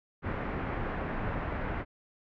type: low-pass noise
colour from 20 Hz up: pink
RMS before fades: -34 dBFS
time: 0.22-1.85 s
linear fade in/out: 50 ms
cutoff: 2000 Hz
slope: 24 dB/octave
effects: none